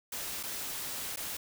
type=noise with dropouts; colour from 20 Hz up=white; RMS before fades=-38 dBFS; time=0.12-1.37 s; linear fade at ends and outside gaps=5 ms; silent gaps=0.43-0.434 / 1.161-1.171 s; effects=none